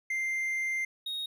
triangle tone pair in turn, 2093 / 3747 Hz, C7 / A#7, 0 / +8 cents, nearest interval minor seventh, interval 1008 cents, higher second, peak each -27 / -31 dBFS, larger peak first, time 0.1-0.85 / 1.06-1.26 s, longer first, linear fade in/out 5 ms, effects none

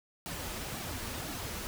pink noise with flanger, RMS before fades -39 dBFS, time 0.26-1.67 s, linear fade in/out 0 ms, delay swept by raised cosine 1.9 to 7.3 ms, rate 1.9 Hz, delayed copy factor -0.6, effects none

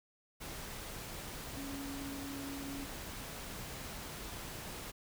sine tone in noise, 277.2 Hz, C#4, in tune, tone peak -42 dBFS, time 1.56-2.86 s, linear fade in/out 20 ms, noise pink, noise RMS -45 dBFS, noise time 0.4-4.92 s, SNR 0 dB, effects none

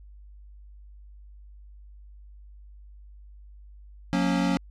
square chord, F# major, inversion none, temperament equal with one note detuned, 181.19 / 233.1 / 277.2 Hz, F#3 / A#3 / C#4, -36 / 0 / 0 cents, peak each -26 / -30 / -27 dBFS, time 4.13-4.57 s, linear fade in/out 0 ms, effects added 50 Hz sine -45 dBFS peak until 4.7 s + low-pass 6000 Hz 12 dB/octave

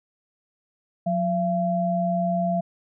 sine tone pair together, 179.91 / 680 Hz, F#3 / F5, -48 / -46 cents, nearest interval octave + major seventh, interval 2302 cents, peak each -24 / -23 dBFS, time 1.06-2.61 s, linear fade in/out 10 ms, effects none

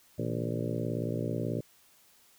harmonic tone with a mistuned harmonic, 58.27 Hz, A#1, in tune, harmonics 2 / 3 / 4 / 5 / 6 / 7 / 8 / 9 / 10, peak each -35 / -37 / -38 / -39 / -40 / -40 / -41 / -42 / -42 dBFS, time 0.18-1.61 s, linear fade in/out 10 ms, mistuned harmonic 3, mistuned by -120 cents, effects white hiss -62 dBFS RMS until 2.38 s

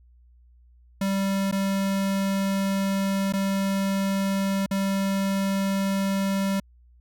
square tone with dropouts, 195.3 Hz, G3, 6 cents flat, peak -23 dBFS, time 1.01-6.6 s, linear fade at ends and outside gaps 5 ms, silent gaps 1.514-1.524 / 3.325-3.335 / 4.662-4.71 s, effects added 60 Hz sine -52 dBFS peak until 7 s

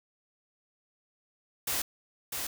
white noise with echo, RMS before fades -31 dBFS, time 1.67-1.82 s, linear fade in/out 5 ms, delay 650 ms, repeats 1, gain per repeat -4 dB, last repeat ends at 2.47 s, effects none

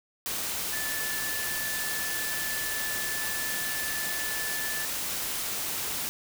sine tone in noise, 1746 Hz, A6, 14 cents flat, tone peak -34 dBFS, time 0.73-4.85 s, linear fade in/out 0 ms, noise white, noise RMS -32 dBFS, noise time 0.26-6.09 s, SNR -5 dB, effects none

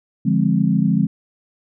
sine chord, D half-diminished seventh, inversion none, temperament equal, 146.83 / 174.61 / 207.7 / 261.6 Hz, D3 / F3 / Ab3 / C4, 0 / 0 / 0 / 0 cents, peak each -21 / -18 / -18 / -22 dBFS, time 0.25-1.07 s, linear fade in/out 10 ms, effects none

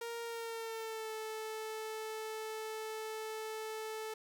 sawtooth tone with pitch glide, 466.2 to 437.5 Hz, A#4 to A4, 0 to -10 cents, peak -36 dBFS, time 0.01-4.14 s, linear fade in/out 5 ms, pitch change -110 cents, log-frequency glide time 0.23-1.13 s, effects 11-bit

